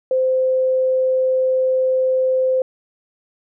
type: tone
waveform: sine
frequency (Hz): 518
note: C5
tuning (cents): -17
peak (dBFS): -14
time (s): 0.11-2.62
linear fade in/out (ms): 2
effects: none